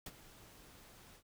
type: noise with ADSR envelope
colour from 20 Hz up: pink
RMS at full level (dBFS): -44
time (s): 0.06-1.23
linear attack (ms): 4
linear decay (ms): 40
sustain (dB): -15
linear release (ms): 77
effects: none